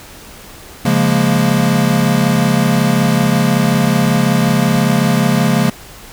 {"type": "chord", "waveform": "square", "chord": "Bb minor seventh", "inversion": "first", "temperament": "equal", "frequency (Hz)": [138.59, 174.61, 207.7, 233.1], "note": ["Db3", "F3", "Ab3", "Bb3"], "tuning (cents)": [0, 0, 0, 0], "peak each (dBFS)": -17, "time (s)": [0.85, 5.7], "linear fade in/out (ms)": 5, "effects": ["pink hiss -36 dBFS RMS until 6.12 s"]}